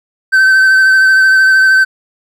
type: tone with vibrato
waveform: triangle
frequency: 1541 Hz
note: G6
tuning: 30 cents flat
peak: -3 dBFS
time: 0.32-1.85 s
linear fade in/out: 20 ms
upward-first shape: triangle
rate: 13 Hz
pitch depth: 22 cents each way
effects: none